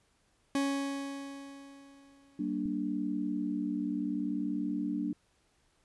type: tone with exponential decay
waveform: 40% pulse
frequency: 277.2 Hz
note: C#4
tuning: in tune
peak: -26 dBFS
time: 0.55-2.62 s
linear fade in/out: 2 ms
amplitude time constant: 450 ms
type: chord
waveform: sine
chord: G minor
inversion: none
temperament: equal with one note detuned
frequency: 192.96 / 233.1 / 293.7 Hz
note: G3 / Bb3 / D4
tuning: -27 / 0 / 0 cents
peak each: -37 / -36 / -33 dBFS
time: 2.39-5.13 s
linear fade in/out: 5 ms
type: click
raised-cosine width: 5 ms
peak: -34 dBFS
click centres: 2.657 s
effects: pink hiss -71 dBFS RMS until 5.84 s + resampled to 24000 Hz